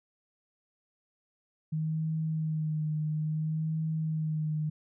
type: tone with vibrato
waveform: sine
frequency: 156.1 Hz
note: D#3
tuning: 6 cents sharp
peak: -28 dBFS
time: 1.72-4.7 s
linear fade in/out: 10 ms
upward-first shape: sine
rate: 0.59 Hz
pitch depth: 29 cents each way
effects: none